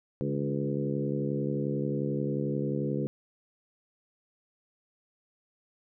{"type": "harmonic tone with a mistuned harmonic", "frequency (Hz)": 71.3, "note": "C#2", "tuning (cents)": 49, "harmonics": [2, 3, 4, 5, 6, 7], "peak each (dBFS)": [-32, -34, -35, -36, -37, -37], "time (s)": [0.21, 3.07], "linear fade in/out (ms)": 0, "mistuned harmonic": 3, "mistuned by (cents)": -45, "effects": []}